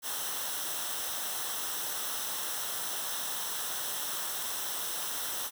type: noise with comb filter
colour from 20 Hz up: white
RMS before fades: -35 dBFS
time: 0.02-5.51 s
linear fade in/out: 50 ms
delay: 0.43 ms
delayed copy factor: -0.65
effects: none